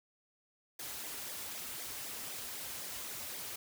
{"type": "noise with flanger", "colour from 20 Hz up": "white", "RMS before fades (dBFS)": -43, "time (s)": [0.79, 3.56], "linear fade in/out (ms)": 5, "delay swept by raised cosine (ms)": [0.7, 6.3], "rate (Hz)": 3.9, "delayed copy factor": -0.8, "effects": []}